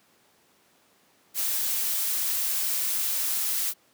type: noise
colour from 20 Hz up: blue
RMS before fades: -27 dBFS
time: 1.34-3.74 s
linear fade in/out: 50 ms
effects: pink hiss -62 dBFS RMS until 3.93 s + high-pass 200 Hz 12 dB/octave